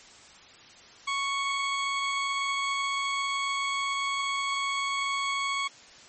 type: tone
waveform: 20% pulse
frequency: 1108.7 Hz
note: C#6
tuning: in tune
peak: -22 dBFS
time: 1.07-5.68 s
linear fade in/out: 10 ms
effects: white hiss -51 dBFS RMS until 6.08 s + MP3 32 kbps